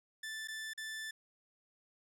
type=tone with dropouts; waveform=sawtooth; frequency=1760 Hz; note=A6; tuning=in tune; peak=-37 dBFS; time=0.23-1.11 s; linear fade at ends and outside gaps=5 ms; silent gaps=0.475-0.483 / 0.735-0.776 s; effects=low-pass 12000 Hz 12 dB/octave